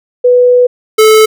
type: tone pair in turn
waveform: sine / square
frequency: 493.9 / 434.8 Hz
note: B4 / A4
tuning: 0 / -21 cents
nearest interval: major second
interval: 221 cents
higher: first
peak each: -3 dBFS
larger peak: neither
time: 0.24-0.67 / 0.98-1.26 s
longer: first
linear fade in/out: 10 ms
effects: none